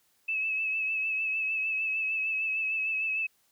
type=tone with vibrato; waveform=sine; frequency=2600 Hz; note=E7; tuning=24 cents flat; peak=-27 dBFS; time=0.28-3.27 s; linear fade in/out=10 ms; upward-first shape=sine; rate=6.6 Hz; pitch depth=33 cents each way; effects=white hiss -69 dBFS RMS until 3.51 s